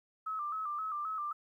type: tone with vibrato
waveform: sine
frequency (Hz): 1236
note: D#6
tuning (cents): -12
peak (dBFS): -34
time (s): 0.26-1.33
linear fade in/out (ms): 10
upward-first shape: square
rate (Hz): 3.8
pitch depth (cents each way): 71
effects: 12-bit